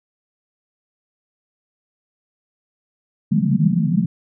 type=band-pass noise; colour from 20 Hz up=white; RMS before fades=-17 dBFS; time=3.31-4.06 s; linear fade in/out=10 ms; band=140 to 230 Hz; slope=96 dB/octave; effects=none